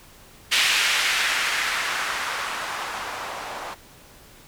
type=noise with low-pass filter sweep; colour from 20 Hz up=violet; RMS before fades=-25 dBFS; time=0.51-3.75 s; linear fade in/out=20 ms; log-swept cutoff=2600 to 770 Hz; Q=1.4; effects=pink hiss -49 dBFS RMS until 4.47 s